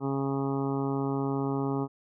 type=harmonic tone; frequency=137.3 Hz; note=C#3; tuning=16 cents flat; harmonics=1 / 2 / 3 / 4 / 5 / 6 / 7 / 8 / 9; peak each=-32 / -30 / -33 / -45 / -43 / -39 / -43 / -43 / -43 dBFS; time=0-1.88 s; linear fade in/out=50 ms; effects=none